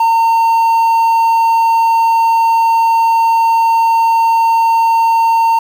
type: tone with quantisation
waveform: triangle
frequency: 912 Hz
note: A#5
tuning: 38 cents flat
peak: -6 dBFS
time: 0-5.59 s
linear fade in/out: 5 ms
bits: 6
effects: none